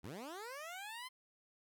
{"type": "linear sweep", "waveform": "15% pulse", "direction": "up", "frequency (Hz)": [70.5, 1046.5], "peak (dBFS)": -39, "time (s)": [0.03, 1.09], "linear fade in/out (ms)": 20, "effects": []}